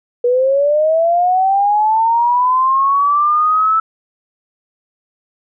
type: linear sweep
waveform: sine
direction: up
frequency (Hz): 479.3 to 1318.5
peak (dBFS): -10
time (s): 0.24-3.8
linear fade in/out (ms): 5
effects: none